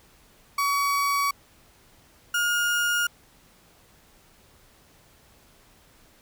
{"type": "tone pair in turn", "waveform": "35% pulse", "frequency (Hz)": [1131, 1425.4], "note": ["C#6", "F6"], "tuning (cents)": [34, 35], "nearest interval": "major third", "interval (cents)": 401, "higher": "second", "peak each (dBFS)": -20, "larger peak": "neither", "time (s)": [[0.58, 1.31], [2.34, 3.07]], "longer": "neither", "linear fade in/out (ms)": 5, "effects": ["pink hiss -57 dBFS RMS until 6.21 s"]}